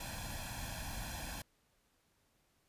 pink noise with comb filter, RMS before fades -43 dBFS, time 0-1.42 s, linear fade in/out 5 ms, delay 1.2 ms, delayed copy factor +0.85, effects pink hiss -75 dBFS RMS until 2.68 s + resampled to 32000 Hz

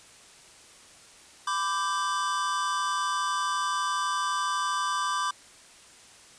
square chord, G major, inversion first, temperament equal with one note detuned, 1002.7 / 1174.7 / 1568 Hz, B5 / D6 / G6, +26 / 0 / 0 cents, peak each -32 / -29 / -35 dBFS, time 1.47-5.31 s, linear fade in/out 5 ms, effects white hiss -52 dBFS RMS until 6.38 s + resampled to 22050 Hz

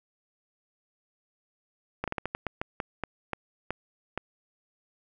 slowing click train, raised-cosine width 0.5 ms, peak -15 dBFS, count 13, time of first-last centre 2.04-4.176 s, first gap 37 ms, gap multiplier 1.26, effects none

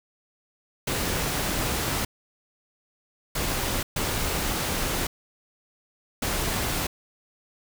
pink noise bursts at uneven times, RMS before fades -27 dBFS, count 4, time 0.87-2.05 / 3.35-3.83 / 3.96-5.07 / 6.22-6.87 s, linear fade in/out 5 ms, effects none

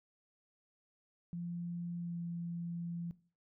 sine tone with pitch glide, 172.7 to 170.82 Hz, F3 to F3, -19 to -38 cents, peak -38 dBFS, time 1.33-3.11 s, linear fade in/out 0 ms, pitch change -19 cents, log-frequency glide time 1.98-2.18 s, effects noise-tail reverb RT60 0.4 s tail -18 dB re dry

